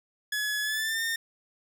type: tone with pitch glide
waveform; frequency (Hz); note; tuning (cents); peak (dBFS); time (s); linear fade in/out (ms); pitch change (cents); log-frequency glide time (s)
sawtooth; 1698 to 1819.9; G#6 to A#6; +38 to -42; -24; 0.32-1.16; 5; +120; 0.62-1.03
effects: none